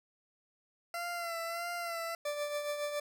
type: tone with vibrato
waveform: 20% pulse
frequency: 681 Hz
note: F5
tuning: 44 cents flat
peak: -31 dBFS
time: 0.94-2.15 s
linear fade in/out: 2 ms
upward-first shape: sine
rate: 1.6 Hz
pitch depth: 40 cents each way
type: tone with tremolo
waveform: 40% pulse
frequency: 587 Hz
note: D5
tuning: 1 cent flat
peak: -31 dBFS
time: 2.25-3 s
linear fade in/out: 5 ms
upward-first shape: triangle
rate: 7.2 Hz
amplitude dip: 55%
effects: none